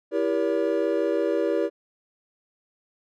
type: chord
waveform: triangle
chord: E diminished seventh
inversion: none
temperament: just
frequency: 329.6 / 395.6 / 474.7 / 569.6 Hz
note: E4 / G4 / Bb4 / Db5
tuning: 0 / +16 / +31 / +47 cents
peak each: -25 dBFS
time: 0.11-1.7 s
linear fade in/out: 50 ms
effects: none